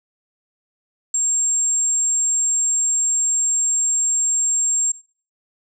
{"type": "tone", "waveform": "sine", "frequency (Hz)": 7459, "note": "A#8", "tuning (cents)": 0, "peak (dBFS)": -16, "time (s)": [1.14, 4.92], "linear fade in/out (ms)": 5, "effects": ["noise-tail reverb RT60 0.4 s tail -20 dB re dry"]}